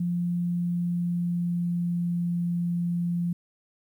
sine tone with pitch glide, 174.61 to 173.1 Hz, F3 to F3, 0 to -15 cents, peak -24 dBFS, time 0-3.33 s, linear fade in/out 5 ms, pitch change -15 cents, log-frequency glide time 0.31-2.4 s, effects 10-bit

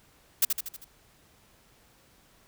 blue noise with echo, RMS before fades -21 dBFS, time 0.42-0.45 s, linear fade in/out 5 ms, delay 79 ms, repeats 5, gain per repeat -5 dB, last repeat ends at 0.845 s, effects pink hiss -61 dBFS RMS until 2.47 s

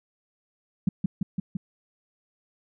sine tone with echo, 185.8 Hz, F#3, 7 cents sharp, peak -17 dBFS, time 0.87-0.89 s, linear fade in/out 5 ms, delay 170 ms, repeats 4, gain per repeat -2 dB, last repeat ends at 1.57 s, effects none

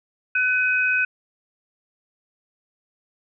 sine tone pair together, 1502.6 / 2523 Hz, F#6 / D#7, +26 / +23 cents, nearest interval major sixth, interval 897 cents, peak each -20 / -21 dBFS, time 0.35-1.05 s, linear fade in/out 5 ms, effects none

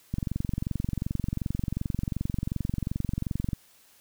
click train, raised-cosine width 5 ms, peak -16 dBFS, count 78, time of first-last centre 0.14-3.532 s, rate 22.7 Hz, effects white hiss -59 dBFS RMS until 4 s

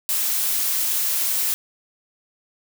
blue noise, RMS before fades -22 dBFS, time 0.09-1.54 s, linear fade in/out 0 ms, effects none

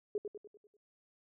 sine tone with echo, 415.3 Hz, G#4, in tune, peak -31 dBFS, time 0.15-0.18 s, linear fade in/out 2 ms, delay 98 ms, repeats 6, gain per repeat -6 dB, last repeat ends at 0.768 s, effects none

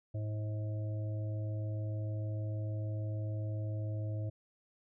harmonic tone, 106.7 Hz, G#2, 47 cents sharp, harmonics 1 / 3 / 5 / 6, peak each -34 / -48 / -50 / -50 dBFS, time 0.14-4.3 s, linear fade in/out 10 ms, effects none

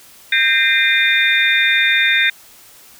sine tone cluster, 1582 / 1838 / 2076 / 2410 / 3625 Hz, G6 / A#6 / C7 / D7 / A#7, +15 / -25 / -14 / +44 / -49 cents, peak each -18 dBFS, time 0.32-2.3 s, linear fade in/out 5 ms, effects white hiss -44 dBFS RMS until 2.99 s

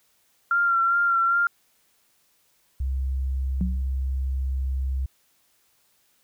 sine tone with vibrato, 1377 Hz, F6, 25 cents flat, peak -18 dBFS, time 0.51-1.47 s, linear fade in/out 2 ms, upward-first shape sine, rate 2.5 Hz, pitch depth 28 cents each way
sine tone, 66.1 Hz, C2, 18 cents sharp, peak -23 dBFS, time 2.8-5.06 s, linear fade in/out 5 ms
sine tone with exponential decay, 183.3 Hz, F#3, 16 cents flat, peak -20 dBFS, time 3.61-3.89 s, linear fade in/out 0 ms, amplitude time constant 60 ms
effects white hiss -65 dBFS RMS until 6.23 s

